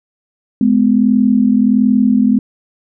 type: tone pair together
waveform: sine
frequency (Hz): 211.2 / 252.6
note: G#3 / B3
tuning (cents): +29 / +39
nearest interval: minor third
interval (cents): 310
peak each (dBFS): -11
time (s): 0.61-2.39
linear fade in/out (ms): 2
effects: none